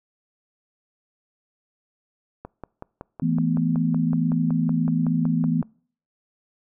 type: click train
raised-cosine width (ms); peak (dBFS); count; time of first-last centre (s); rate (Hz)
1; -21; 18; 2.45-5.628; 5.35
type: chord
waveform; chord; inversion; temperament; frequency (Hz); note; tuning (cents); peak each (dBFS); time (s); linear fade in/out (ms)
sine; E suspended fourth; none; equal; 164.81 / 220 / 246.9; E3 / A3 / B3; 0 / 0 / 0; -22 / -27 / -23; 3.22-5.62; 5
effects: noise-tail reverb RT60 0.5 s tail -26 dB re dry